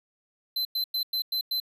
square tone bursts, 4061 Hz, B7, 48 cents sharp, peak -26 dBFS, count 6, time 0.56-1.601 s, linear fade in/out 5 ms, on 91 ms, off 99 ms, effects none

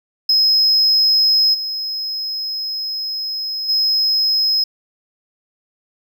triangle tone with level steps, 5120 Hz, D#8, 49 cents sharp, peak -9 / -20 / -12 dBFS, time 0.29-4.64 s, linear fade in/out 5 ms, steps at 1.53 / 3.68 s, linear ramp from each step 20 ms, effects tanh soft clip ceiling -5 dBFS

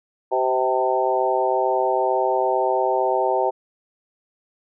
harmonic tone with a mistuned harmonic, 128.8 Hz, C3, 27 cents flat, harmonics 3 / 4 / 5 / 6 / 7, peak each -24 / -24 / -24 / -24 / -24 dBFS, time 0.31-3.51 s, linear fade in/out 20 ms, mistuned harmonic 6, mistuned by +15 cents, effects none

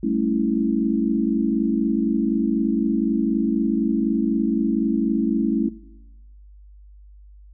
sine chord, A dominant seventh, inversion third, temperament equal with one note detuned, 196 / 220 / 277.2 / 328.7 Hz, G3 / A3 / C#4 / E4, 0 / 0 / 0 / -5 cents, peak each -28 / -23 / -24 / -25 dBFS, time 0.03-5.69 s, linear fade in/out 5 ms, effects noise-tail reverb RT60 1.0 s tail -19 dB re dry + added 50 Hz sine -43 dBFS peak until 7.53 s

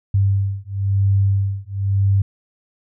sine beating tone pair, 98 / 98.99 Hz, G2 / G2, 0 / +17 cents, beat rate 0.99 Hz, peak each -18 dBFS, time 0.14-2.22 s, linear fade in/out 5 ms, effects none

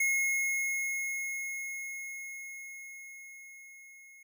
square tone with level ramp, 2164 Hz, C#7, 42 cents flat, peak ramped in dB -26 to -53 dBFS, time 0-4.23 s, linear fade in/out 5 ms, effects none

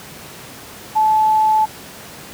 sine tone, 867 Hz, A5, 26 cents flat, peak -11 dBFS, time 0.95-1.66 s, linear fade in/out 20 ms, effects pink hiss -36 dBFS RMS until 2.33 s + high-pass 100 Hz 12 dB/octave

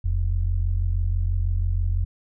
sine tone pair together, 41.25 / 87.4 Hz, E1 / F2, +2 / +2 cents, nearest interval octave + minor second, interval 1300 cents, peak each -22 / -23 dBFS, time 0.04-2.05 s, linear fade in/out 10 ms, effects none

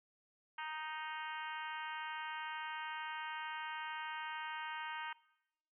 harmonic tone, 311.1 Hz, D#4, in tune, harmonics 3 / 4 / 5 / 6 / 7 / 8 / 9 / 10, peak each -44 / -50 / -47 / -51 / -52 / -55 / -53 / -56 dBFS, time 0.58-5.13 s, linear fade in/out 5 ms, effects noise-tail reverb RT60 0.9 s tail -22 dB re dry

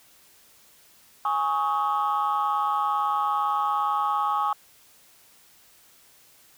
sine chord, Ab suspended fourth, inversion none, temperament equal with one note detuned, 830.6 / 1108.7 / 1266.3 Hz, Ab5 / Db6 / Eb6, 0 / 0 / +30 cents, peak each -25 / -25 / -26 dBFS, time 1.25-4.53 s, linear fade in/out 2 ms, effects tanh soft clip ceiling -16 dBFS + white hiss -56 dBFS RMS until 6.57 s

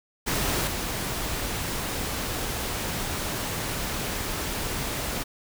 pink noise with level steps, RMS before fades -26 / -30 dBFS, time 0.26-5.24 s, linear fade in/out 20 ms, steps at 0.67 s, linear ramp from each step 2 ms, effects none

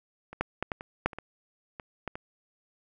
clicks, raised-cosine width 0.5 ms, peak -27 / -12 / -14 / -16 / -24 / -9 / -27 / -22 / -24 / -18 / -22 dBFS, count 11, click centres 0.33 / 0.41 / 0.626 / 0.718 / 0.809 / 1.06 / 1.132 / 1.186 / 1.798 / 2.077 / 2.155 s, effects none

